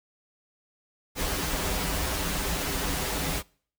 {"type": "noise with comb filter", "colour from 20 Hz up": "pink", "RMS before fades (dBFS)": -29, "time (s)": [1.15, 3.43], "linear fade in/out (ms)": 50, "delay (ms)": 8.8, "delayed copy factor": -0.7, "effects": ["noise-tail reverb RT60 0.5 s tail -25 dB re dry"]}